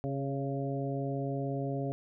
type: harmonic tone with a mistuned harmonic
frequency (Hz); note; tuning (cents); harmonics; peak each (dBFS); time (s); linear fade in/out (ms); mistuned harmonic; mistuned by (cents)
137.2; C#3; -17; 1 / 2 / 3 / 4 / 5; -34 / -37 / -39 / -40 / -41; 0.04-1.92; 0; 4; +28
effects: none